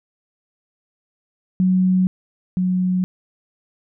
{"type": "tone pair in turn", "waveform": "sine", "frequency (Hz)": [185.1, 183.29], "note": ["F#3", "F#3"], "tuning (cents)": [1, -16], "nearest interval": "unison", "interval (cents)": 17, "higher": "first", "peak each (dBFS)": [-13, -16], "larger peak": "first", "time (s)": [[1.6, 2.07], [2.57, 3.04]], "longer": "neither", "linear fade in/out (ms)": 0, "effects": []}